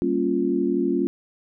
sine chord, G half-diminished seventh, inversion none, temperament equal, 196 / 233.1 / 277.2 / 349.2 Hz, G3 / Bb3 / Db4 / F4, 0 / 0 / 0 / 0 cents, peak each -28 / -27 / -24 / -23 dBFS, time 0.02-1.07 s, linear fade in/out 0 ms, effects none

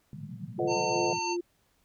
pink band-pass noise, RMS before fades -41 dBFS, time 0.13-1.19 s, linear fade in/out 2 ms, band 110 to 220 Hz, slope 96 dB/octave
sine tone with tremolo, 348.7 Hz, F4, 3 cents flat, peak -28 dBFS, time 0.58-1.41 s, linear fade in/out 10 ms, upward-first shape sine, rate 2.8 Hz, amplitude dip 75%
sine chord, A diminished seventh, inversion none, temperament equal with one note detuned, 440 / 512.5 / 622.3 / 740 Hz, A4 / C5 / Eb5 / Gb5, 0 / -36 / 0 / 0 cents, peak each -34 dBFS, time 0.59-1.13 s, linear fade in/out 2 ms
harmonic tone, 903 Hz, A5, 45 cents sharp, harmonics 1 / 3 / 5 / 7, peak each -31 / -36 / -38 / -39 dBFS, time 0.67-1.37 s, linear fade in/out 50 ms
effects pink hiss -70 dBFS RMS until 1.84 s

